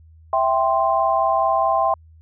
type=chord; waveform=sine; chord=C major; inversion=first; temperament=equal; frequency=659.3 / 784 / 1046.5 Hz; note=E5 / G5 / C6; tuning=0 / 0 / 0 cents; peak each=-20 dBFS; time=0.33-1.94 s; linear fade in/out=2 ms; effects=added 80 Hz sine -45 dBFS peak until 2.21 s